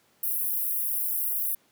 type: high-pass noise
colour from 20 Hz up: pink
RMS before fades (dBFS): -28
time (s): 0.23-1.55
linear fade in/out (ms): 5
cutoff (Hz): 11000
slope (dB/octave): 48
effects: pink hiss -64 dBFS RMS until 1.71 s + high-pass 150 Hz 12 dB/octave